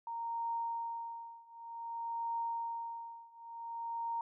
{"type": "tone with tremolo", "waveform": "sine", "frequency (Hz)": 927, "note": "A#5", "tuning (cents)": -10, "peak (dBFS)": -33, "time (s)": [0.07, 4.21], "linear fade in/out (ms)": 2, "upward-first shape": "triangle", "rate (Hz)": 0.54, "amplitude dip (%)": 95, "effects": []}